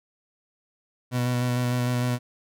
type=tone with vibrato; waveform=30% pulse; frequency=123.47 Hz; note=B2; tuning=in tune; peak=-20 dBFS; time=1.11-2.19 s; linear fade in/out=50 ms; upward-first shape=square; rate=6.6 Hz; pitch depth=13 cents each way; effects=none